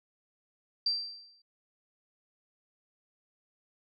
sine tone with exponential decay, 4699 Hz, D8, in tune, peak -24 dBFS, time 0.86-1.42 s, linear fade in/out 5 ms, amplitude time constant 120 ms, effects none

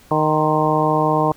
harmonic tone with a mistuned harmonic, 154.6 Hz, D#3, 11 cents flat, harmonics 1 / 2 / 3 / 4 / 5 / 6 / 7, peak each -22 / -22 / -22 / -22 / -22 / -22 / -22 dBFS, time 0.11-1.32 s, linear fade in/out 2 ms, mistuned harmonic 7, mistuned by -43 cents, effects pink hiss -49 dBFS RMS until 1.36 s

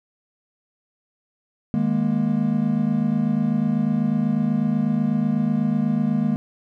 triangle chord, D# suspended fourth, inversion none, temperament equal with one note detuned, 155.56 / 207.7 / 235.8 Hz, D#3 / G#3 / A#3, 0 / 0 / +20 cents, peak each -23 / -20 / -20 dBFS, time 1.74-6.36 s, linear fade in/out 0 ms, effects none

